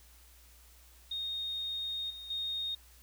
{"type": "tone with level steps", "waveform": "sine", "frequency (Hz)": 3706, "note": "A#7", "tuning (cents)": -11, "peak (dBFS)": [-34, -43, -33], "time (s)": [1.11, 2.75], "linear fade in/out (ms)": 5, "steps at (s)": [2.1, 2.3], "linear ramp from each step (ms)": 5, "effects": ["added 60 Hz sine -58 dBFS peak until 3.02 s", "white hiss -61 dBFS RMS until 3.02 s"]}